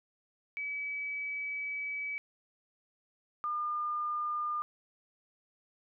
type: tone pair in turn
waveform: sine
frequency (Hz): 2287 / 1208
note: D7 / D6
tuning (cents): -47 / +48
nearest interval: major seventh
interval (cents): 1105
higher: first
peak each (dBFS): -34 / -31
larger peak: second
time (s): 0.57-2.18 / 3.44-4.62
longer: first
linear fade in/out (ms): 0
effects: none